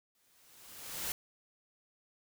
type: noise with exponential growth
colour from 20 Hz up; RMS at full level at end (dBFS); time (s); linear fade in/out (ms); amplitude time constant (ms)
white; -35; 0.15-1.12; 1; 210
effects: none